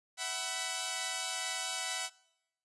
5% pulse chord, E suspended second, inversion none, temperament equal with one note detuned, 659.3 / 750.3 / 987.8 Hz, E5 / F#5 / B5, 0 / +24 / 0 cents, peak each -30 / -25 / -29 dBFS, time 0.17-2.1 s, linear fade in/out 50 ms, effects noise-tail reverb RT60 0.9 s tail -24 dB re dry + resampled to 24000 Hz

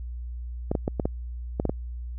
clicks, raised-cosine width 2 ms, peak -11 dBFS, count 8, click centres 0.715 / 0.752 / 0.879 / 0.998 / 1.055 / 1.599 / 1.653 / 1.695 s, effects added 60 Hz sine -32 dBFS peak until 2.18 s

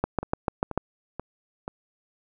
two click trains, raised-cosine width 1 ms, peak -9 / -18 dBFS, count 6 / 4, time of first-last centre 0.04-0.776 / 0.23-1.679 s, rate 6.79 / 2.07 Hz, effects none

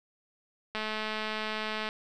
click train, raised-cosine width 0.3 ms, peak -18 dBFS, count 247, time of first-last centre 0.75-1.889 s, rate 216 Hz, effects none

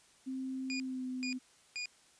sine tone with pitch glide, 262.1 to 255.2 Hz, C4 to C4, +3 to -43 cents, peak -36 dBFS, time 0.26-1.39 s, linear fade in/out 20 ms, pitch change -46 cents, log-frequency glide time 0.79-1.06 s
25% pulse tone bursts, 2444 Hz, D#7, 32 cents flat, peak -33 dBFS, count 3, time 0.7-1.857 s, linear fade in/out 0 ms, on 99 ms, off 430 ms
effects white hiss -64 dBFS RMS until 2.19 s + resampled to 22050 Hz

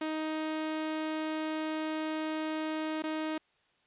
sawtooth tone with dropouts, 312.7 Hz, D#4, 9 cents sharp, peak -28 dBFS, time 0.01-3.38 s, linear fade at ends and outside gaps 5 ms, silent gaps 3.023-3.037 s, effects white hiss -70 dBFS RMS until 3.86 s + resampled to 8000 Hz

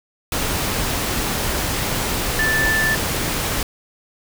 sine tone in noise, 1760 Hz, A6, in tune, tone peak -17 dBFS, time 2.39-2.95 s, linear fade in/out 2 ms, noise pink, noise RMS -22 dBFS, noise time 0.32-3.63 s, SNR +2 dB, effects none

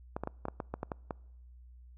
clicks, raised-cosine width 1 ms, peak -21 dBFS, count 10, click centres 0.165 / 0.236 / 0.274 / 0.454 / 0.484 / 0.602 / 0.74 / 0.831 / 0.918 / 1.108 s, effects noise-tail reverb RT60 0.9 s tail -26 dB re dry + added 61 Hz sine -51 dBFS peak until 1.97 s

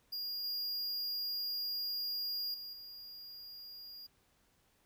square tone with level steps, 4834 Hz, D8, 49 cents sharp, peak -38 / -36 / -44 / -48 dBFS, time 0.12-4.07 s, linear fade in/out 10 ms, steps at 0.44 / 2.54 / 2.73 s, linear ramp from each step 2 ms, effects pink hiss -72 dBFS RMS until 4.85 s

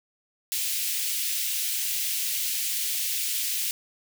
white high-pass noise, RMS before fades -28 dBFS, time 0.52-3.71 s, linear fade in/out 0 ms, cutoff 2300 Hz, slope 24 dB/octave, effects none

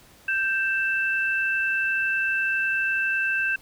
sine tone pair together, 1568 / 2655 Hz, G6 / E7, 0 / +12 cents, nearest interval major sixth, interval 912 cents, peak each -23 / -26 dBFS, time 0.28-3.56 s, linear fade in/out 5 ms, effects pink hiss -53 dBFS RMS until 3.61 s

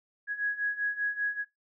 sine beating tone pair, 1662 / 1667.1 Hz, G#6 / G#6, +1 / +6 cents, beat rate 5.1 Hz, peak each -33 / -30 dBFS, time 0.27-1.45 s, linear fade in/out 50 ms, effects noise-tail reverb RT60 0.2 s tail -22 dB re dry

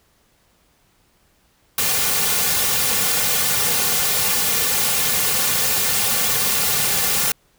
white noise with comb filter, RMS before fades -19 dBFS, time 1.78-7.32 s, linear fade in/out 2 ms, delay 3.1 ms, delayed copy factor -0.8, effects pink hiss -60 dBFS RMS until 7.58 s

